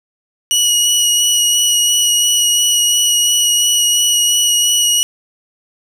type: tone with vibrato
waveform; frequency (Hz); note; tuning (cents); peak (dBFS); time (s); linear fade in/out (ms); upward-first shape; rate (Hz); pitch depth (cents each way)
20% pulse; 2917; F#7; -25; -5; 0.51-5.03; 0; sine; 2.9; 13
effects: none